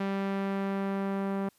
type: tone with low-pass filter sweep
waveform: sawtooth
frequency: 196 Hz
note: G3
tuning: in tune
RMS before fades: -31 dBFS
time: 0-1.49 s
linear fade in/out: 5 ms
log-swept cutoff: 2600 to 1300 Hz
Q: 0.79
effects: white hiss -66 dBFS RMS until 1.58 s + resampled to 32000 Hz